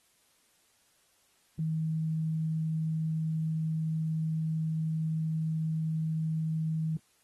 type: tone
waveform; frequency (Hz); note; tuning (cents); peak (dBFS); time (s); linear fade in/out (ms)
sine; 159; D#3; +38; -28; 1.59-6.97; 2
effects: white hiss -68 dBFS RMS until 7.23 s + AAC 32 kbps